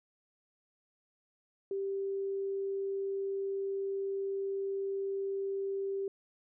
sine tone, 392 Hz, G4, in tune, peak -32 dBFS, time 1.71-6.08 s, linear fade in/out 2 ms, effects none

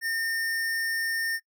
square tone, 1818 Hz, A#6, 44 cents flat, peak -27 dBFS, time 0.01-1.4 s, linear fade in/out 50 ms, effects noise-tail reverb RT60 0.1 s tail -24 dB re dry

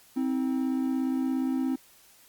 triangle tone pair together, 261.6 / 318.7 Hz, C4 / D#4, 0 / +42 cents, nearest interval minor third, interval 342 cents, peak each -24 / -30 dBFS, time 0.16-1.76 s, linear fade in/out 10 ms, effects white hiss -57 dBFS RMS until 2.28 s + Opus 48 kbps

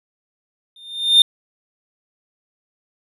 triangle tone with exponential growth, 3624 Hz, A#7, 50 cents flat, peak -3 dBFS, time 0.76-1.22 s, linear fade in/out 2 ms, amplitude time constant 100 ms, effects resampled to 32000 Hz

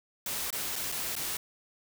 white noise with dropouts, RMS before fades -34 dBFS, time 0.26-1.37 s, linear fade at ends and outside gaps 2 ms, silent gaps 0.505-0.527 / 0.757-0.761 / 0.918-0.922 / 1.154-1.164 s, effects none

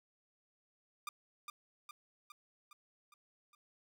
sawtooth tone with echo, 1200 Hz, D6, 37 cents sharp, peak -36 dBFS, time 1.07-1.09 s, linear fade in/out 2 ms, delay 410 ms, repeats 6, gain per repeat -4 dB, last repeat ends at 3.55 s, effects none

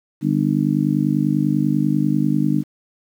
harmonic tone, 50.1 Hz, G1, 38 cents sharp, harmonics 3 / 4 / 5 / 6, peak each -21 / -21 / -21 / -21 dBFS, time 0.21-2.64 s, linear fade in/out 50 ms, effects 8-bit

